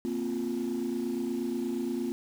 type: chord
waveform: sine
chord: Bb suspended second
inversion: none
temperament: equal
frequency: 233.1 / 261.6 / 349.2 Hz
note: Bb3 / C4 / F4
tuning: 0 / 0 / 0 cents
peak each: -32 dBFS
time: 0.05-2.12 s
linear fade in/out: 0 ms
effects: tanh soft clip ceiling -24 dBFS + 8-bit